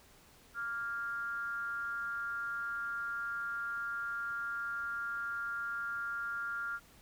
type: tone with frequency modulation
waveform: sine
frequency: 1396.9 Hz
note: F6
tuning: in tune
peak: -35 dBFS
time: 0.54-6.8 s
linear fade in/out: 50 ms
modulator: 238 Hz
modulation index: 0.48
effects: pink hiss -61 dBFS RMS until 7.01 s